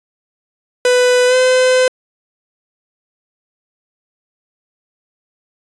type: tone with pitch glide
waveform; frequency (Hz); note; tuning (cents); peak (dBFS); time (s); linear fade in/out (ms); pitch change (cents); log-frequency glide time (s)
45% pulse; 497.3 to 510.7; B4 to C5; +12 to -42; -9; 0.85-1.88; 2; +46; 1.27-1.35
effects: resampled to 22050 Hz